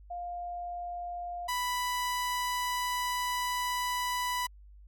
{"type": "tone pair in turn", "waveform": ["sine", "sawtooth"], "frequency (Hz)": [703, 989.7], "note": ["F5", "B5"], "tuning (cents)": [11, 3], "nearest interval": "tritone", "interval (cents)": 592, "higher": "second", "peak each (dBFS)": [-35, -26], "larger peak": "second", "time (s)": [[0.1, 1.48], [1.48, 4.47]], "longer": "second", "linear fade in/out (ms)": 10, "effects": ["added 50 Hz sine -50 dBFS peak until 4.87 s", "AAC 64 kbps"]}